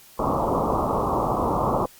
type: low-pass noise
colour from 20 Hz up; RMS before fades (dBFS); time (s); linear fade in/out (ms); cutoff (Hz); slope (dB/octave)
white; -23; 0.19-1.86; 5; 1200; 96
effects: white hiss -50 dBFS RMS until 1.99 s + Opus 48 kbps